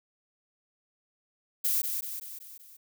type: noise with echo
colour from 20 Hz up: violet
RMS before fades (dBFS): -27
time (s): 1.64-1.82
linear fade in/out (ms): 10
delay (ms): 190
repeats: 5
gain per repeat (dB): -5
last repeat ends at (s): 2.77
effects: none